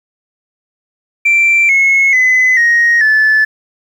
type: tone with pitch steps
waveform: sine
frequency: 2349 / 2179 / 2021 / 1875.2 / 1739.5 Hz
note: D7 / C#7 / B6 / A#6 / A6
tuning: 0 / -30 / +39 / +10 / -20 cents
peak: -5 dBFS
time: 1.25-3.45 s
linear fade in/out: 10 ms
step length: 440 ms
effects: tanh soft clip ceiling -4 dBFS + 7-bit